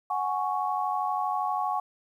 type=chord; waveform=sine; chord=F# suspended second; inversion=none; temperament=just; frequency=740 / 832.5 / 1110 Hz; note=F#5 / G#5 / C#6; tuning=0 / +4 / +2 cents; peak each=-30 / -30 / -30 dBFS; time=0.1-1.8 s; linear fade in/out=5 ms; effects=10-bit